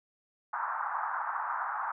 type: band-pass noise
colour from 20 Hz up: pink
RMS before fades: -34 dBFS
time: 0.53-1.92 s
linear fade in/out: 5 ms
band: 820 to 1500 Hz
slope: 48 dB/octave
effects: none